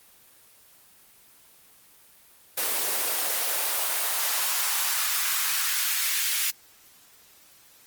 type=noise with high-pass filter sweep; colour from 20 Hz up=white; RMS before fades=-26 dBFS; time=2.57-6.51 s; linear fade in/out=10 ms; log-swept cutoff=390 to 2100 Hz; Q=1.3; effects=white hiss -55 dBFS RMS until 7.86 s + Opus 24 kbps